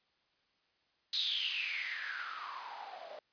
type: noise with band-pass filter sweep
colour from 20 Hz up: blue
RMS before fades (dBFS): -39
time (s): 1.13-3.19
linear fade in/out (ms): 2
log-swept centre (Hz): 4000 to 580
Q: 8.5
effects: white hiss -75 dBFS RMS until 3.32 s + resampled to 11025 Hz

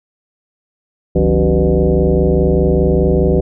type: tone with frequency modulation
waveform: sine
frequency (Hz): 155.56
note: D#3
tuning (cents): 0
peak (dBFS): -9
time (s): 1.15-3.41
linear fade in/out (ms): 10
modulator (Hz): 112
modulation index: 3.4
effects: none

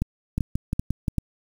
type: two click trains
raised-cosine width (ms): 5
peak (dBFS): -11 / -11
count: 5 / 4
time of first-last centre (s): 0.38-1.082 / 0.02-1.183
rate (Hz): 5.7 / 2.58
effects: 7-bit

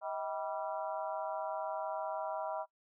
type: harmonic tone with a mistuned harmonic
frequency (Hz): 195.1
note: G3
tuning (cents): -8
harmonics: 3 / 4 / 5 / 6 / 7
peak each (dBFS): -39 / -41 / -42 / -48 / -47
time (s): 0.01-2.66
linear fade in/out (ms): 50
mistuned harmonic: 3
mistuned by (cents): +140
effects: noise-tail reverb RT60 0.1 s tail -20 dB re dry

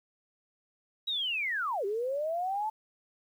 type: linear two-way sweep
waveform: sine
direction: down then up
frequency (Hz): 3894 to 383 to 884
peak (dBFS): -29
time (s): 1.07-2.7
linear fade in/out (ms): 10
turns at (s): 1.85
effects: 10-bit

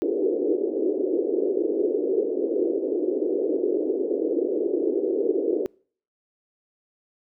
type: band-pass noise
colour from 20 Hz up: white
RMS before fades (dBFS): -24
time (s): 0.02-5.66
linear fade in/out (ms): 0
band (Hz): 310 to 460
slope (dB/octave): 48
effects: noise-tail reverb RT60 0.5 s tail -26 dB re dry

